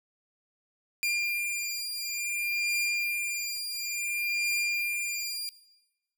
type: beating tone pair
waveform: sawtooth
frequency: 2397 / 2397.57 Hz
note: D7 / D7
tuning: +35 / +35 cents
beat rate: 0.57 Hz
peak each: -29 / -28 dBFS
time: 1.03-5.49 s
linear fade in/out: 0 ms
effects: noise-tail reverb RT60 1.0 s tail -18 dB re dry